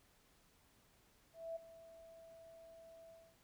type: tone with ADSR envelope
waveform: sine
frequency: 659.3 Hz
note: E5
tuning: in tune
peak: -40 dBFS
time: 1.33-3.37 s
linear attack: 230 ms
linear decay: 12 ms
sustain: -16 dB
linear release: 260 ms
effects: pink hiss -71 dBFS RMS until 3.43 s